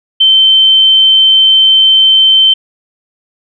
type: tone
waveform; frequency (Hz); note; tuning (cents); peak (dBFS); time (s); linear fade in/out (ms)
sine; 3097; G7; -22; -3; 0.2-2.54; 10
effects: none